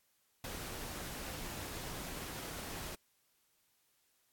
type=noise; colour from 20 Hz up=pink; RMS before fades=-44 dBFS; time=0.44-2.95 s; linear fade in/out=2 ms; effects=white hiss -75 dBFS RMS until 4.32 s + AAC 64 kbps